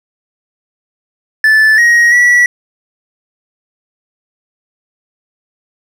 triangle tone with pitch steps, 1749 / 1886 / 1944 Hz, A6 / A#6 / B6, -11 / +20 / -28 cents, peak -3 dBFS, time 1.44-2.46 s, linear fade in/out 2 ms, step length 340 ms, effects none

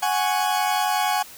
40% pulse chord, F# suspended second, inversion none, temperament equal, 740 / 830.6 / 1108.7 Hz, F#5 / G#5 / C#6, 0 / 0 / 0 cents, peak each -23 / -22 / -28 dBFS, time 0.02-1.23 s, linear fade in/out 10 ms, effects white hiss -43 dBFS RMS until 1.37 s

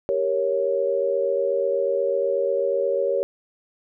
sine chord, G diminished, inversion none, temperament equal, 392 / 466.2 / 554.4 Hz, G4 / Bb4 / Db5, 0 / 0 / 0 cents, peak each -26 / -25 / -22 dBFS, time 0.09-3.23 s, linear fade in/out 0 ms, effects none

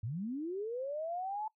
sine linear sweep, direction up, 97.8 to 880 Hz, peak -35 dBFS, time 0.03-1.48 s, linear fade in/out 5 ms, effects noise-tail reverb RT60 0.1 s tail -21 dB re dry

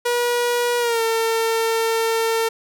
sawtooth tone with pitch glide, 482.2 to 452.5 Hz, B4 to A4, -41 to +48 cents, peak -14 dBFS, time 0.05-2.49 s, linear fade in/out 10 ms, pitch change -111 cents, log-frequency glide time 0.79-1.02 s, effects none

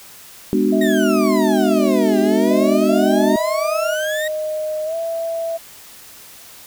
sine chord, G# half-diminished seventh, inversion none, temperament just, 207.7 / 249.2 / 299 / 373.8 Hz, G#3 / B3 / D4 / F#4, 0 / +16 / +31 / +18 cents, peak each -19 dBFS, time 0.53-3.36 s, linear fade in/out 0 ms
sine tone, 647 Hz, E5, 32 cents flat, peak -21 dBFS, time 0.72-3.94 s, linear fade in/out 10 ms
35% pulse exponential two-way sweep, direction down then up, 1902 to 388.8 to 1902 Hz, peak -21 dBFS, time 0.81-4.28 s, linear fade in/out 5 ms, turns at 2.19 s
sine tone with pitch glide, 618 to 662.4 Hz, D#5 to E5, -12 to +8 cents, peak -20 dBFS, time 2.49-5.58 s, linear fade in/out 20 ms, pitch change +120 cents, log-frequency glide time 4.85-4.95 s
effects white hiss -41 dBFS RMS until 6.66 s

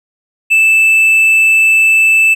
triangle tone, 2637 Hz, E7, in tune, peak -4 dBFS, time 0.5-2.35 s, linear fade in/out 20 ms, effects none

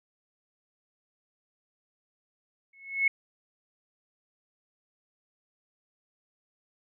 sine tone with exponential growth, 2191 Hz, C#7, 21 cents flat, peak -18 dBFS, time 2.73-3.08 s, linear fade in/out 5 ms, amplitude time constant 75 ms, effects none

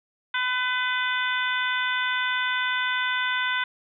harmonic tone with a mistuned harmonic, 503 Hz, B4, 32 cents sharp, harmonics 2 / 3 / 4 / 5 / 6 / 7, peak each -30 / -26 / -30 / -35 / -35 / -32 dBFS, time 0.34-3.64 s, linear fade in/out 5 ms, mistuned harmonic 5, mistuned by -17 cents, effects none

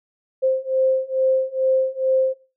sine beating tone pair, 523.3 / 525.6 Hz, C5 / C5, 0 / +8 cents, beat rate 2.3 Hz, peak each -21 / -20 dBFS, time 0.42-2.34 s, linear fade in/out 20 ms, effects noise-tail reverb RT60 0.3 s tail -17 dB re dry

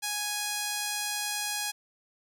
5% pulse tone, 830.6 Hz, G#5, in tune, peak -18 dBFS, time 0.02-1.72 s, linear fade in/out 20 ms, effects none

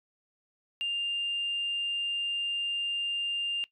sine tone, 2800 Hz, F7, 4 cents sharp, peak -27 dBFS, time 0.81-3.64 s, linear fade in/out 0 ms, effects noise-tail reverb RT60 0.1 s tail -19 dB re dry + tanh soft clip ceiling -24 dBFS

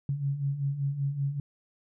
sine beating tone pair, 136.2 / 141.4 Hz, C#3 / C#3, -30 / +35 cents, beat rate 5.2 Hz, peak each -34 / -28 dBFS, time 0.09-1.4 s, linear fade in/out 2 ms, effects none

